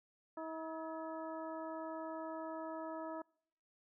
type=harmonic tone with a mistuned harmonic; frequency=320.7 Hz; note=E4; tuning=48 cents flat; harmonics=1 / 2 / 3 / 4 / 5; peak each=-46 / -45 / -48 / -51 / -59 dBFS; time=0.37-3.22 s; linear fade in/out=5 ms; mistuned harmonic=5; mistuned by=+96 cents; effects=noise-tail reverb RT60 0.7 s tail -26 dB re dry